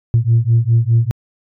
sine beating tone pair, 113.4 / 118.3 Hz, A#2 / A#2, -47 / +26 cents, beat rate 4.9 Hz, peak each -12 dBFS, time 0.14-1.11 s, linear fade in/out 0 ms, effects tanh soft clip ceiling -5 dBFS

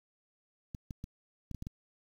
clicks, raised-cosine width 5 ms, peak -28 dBFS, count 7, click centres 0.748 / 0.908 / 1.041 / 1.513 / 1.547 / 1.624 / 1.669 s, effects 9-bit

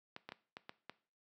clicks, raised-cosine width 0.3 ms, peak -29 dBFS, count 6, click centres 0.164 / 0.29 / 0.321 / 0.569 / 0.694 / 0.896 s, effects noise-tail reverb RT60 0.4 s tail -18 dB re dry + high-pass 150 Hz 12 dB/octave

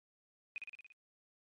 sine tone with echo, 2493 Hz, D#7, 3 cents sharp, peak -38 dBFS, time 0.56-0.58 s, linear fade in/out 0 ms, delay 57 ms, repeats 6, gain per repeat -3 dB, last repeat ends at 0.922 s, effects MP3 48 kbps

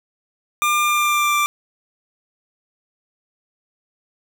25% pulse tone with pitch glide, 1200 to 1178.7 Hz, D6 to D6, +37 to +6 cents, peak -12 dBFS, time 0.62-1.46 s, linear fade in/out 0 ms, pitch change -31 cents, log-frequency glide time 0.83-1.35 s, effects none

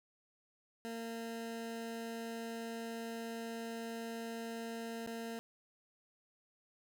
20% pulse tone with dropouts, 229.1 Hz, A#3, 30 cents flat, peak -36 dBFS, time 0.85-5.39 s, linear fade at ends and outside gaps 0 ms, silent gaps 5.063-5.073 s, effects none

